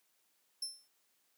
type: tone with exponential decay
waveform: 30% pulse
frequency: 5330 Hz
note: E8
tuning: 18 cents sharp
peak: -30 dBFS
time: 0.62-0.88 s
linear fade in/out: 5 ms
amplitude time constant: 55 ms
effects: white hiss -75 dBFS RMS until 1.37 s + high-pass 200 Hz 12 dB/octave

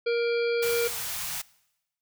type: harmonic tone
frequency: 470 Hz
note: A#4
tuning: 14 cents sharp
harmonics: 1 / 3 / 5 / 7 / 9 / 10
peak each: -23 / -36 / -35 / -43 / -43 / -43 dBFS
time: 0.06-0.88 s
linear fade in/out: 10 ms
type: band-stop noise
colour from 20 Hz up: white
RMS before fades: -33 dBFS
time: 0.62-1.42 s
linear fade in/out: 10 ms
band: 190 to 660 Hz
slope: 48 dB/octave
effects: noise-tail reverb RT60 0.9 s tail -22 dB re dry

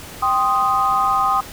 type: chord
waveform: sine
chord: C minor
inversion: second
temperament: equal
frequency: 784 / 1046.5 / 1244.5 Hz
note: G5 / C6 / Eb6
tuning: 0 / 0 / 0 cents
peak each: -20 / -21 / -17 dBFS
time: 0.22-1.41 s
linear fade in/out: 10 ms
effects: pink hiss -36 dBFS RMS until 1.52 s

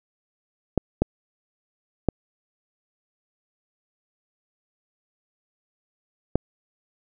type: clicks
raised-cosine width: 2 ms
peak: -5 dBFS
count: 4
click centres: 0.777 / 1.02 / 2.087 / 6.356 s
effects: none

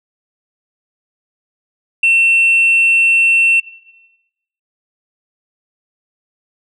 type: tone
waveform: sine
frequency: 2700 Hz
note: E7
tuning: 41 cents sharp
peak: -7 dBFS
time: 2.03-3.6 s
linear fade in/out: 5 ms
effects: noise-tail reverb RT60 1.0 s tail -18 dB re dry + tanh soft clip ceiling -6 dBFS

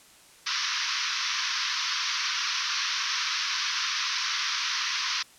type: band-pass noise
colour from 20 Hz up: white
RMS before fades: -29 dBFS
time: 0.46-5.23 s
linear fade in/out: 10 ms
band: 990 to 6000 Hz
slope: 96 dB/octave
effects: white hiss -54 dBFS RMS until 5.38 s + low-pass 10000 Hz 12 dB/octave

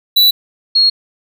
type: tone pair in turn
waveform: square / sine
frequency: 3951 / 4295 Hz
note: B7 / C8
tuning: 0 / +44 cents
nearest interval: minor second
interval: 144 cents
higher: second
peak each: -7 dBFS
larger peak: neither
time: 0.16-0.31 / 0.75-0.9 s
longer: neither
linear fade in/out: 10 ms
effects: none

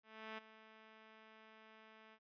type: tone with ADSR envelope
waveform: 5% pulse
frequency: 219.2 Hz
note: A3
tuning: 6 cents flat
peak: -34 dBFS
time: 0.03-2.19 s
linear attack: 350 ms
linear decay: 13 ms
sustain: -15 dB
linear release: 59 ms
effects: resampled to 11025 Hz

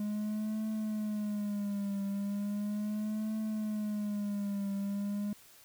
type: tone with vibrato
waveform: triangle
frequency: 207.7 Hz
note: G#3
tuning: in tune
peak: -30 dBFS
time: 0-5.33 s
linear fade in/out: 2 ms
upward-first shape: triangle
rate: 0.37 Hz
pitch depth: 84 cents each way
effects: white hiss -58 dBFS RMS until 5.64 s

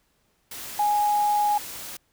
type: tone in noise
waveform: sine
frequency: 830.6 Hz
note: G#5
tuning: in tune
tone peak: -19 dBFS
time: 0.79-1.58 s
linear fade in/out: 5 ms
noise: white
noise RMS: -37 dBFS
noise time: 0.51-1.97 s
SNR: +15 dB
effects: pink hiss -68 dBFS RMS until 2.12 s

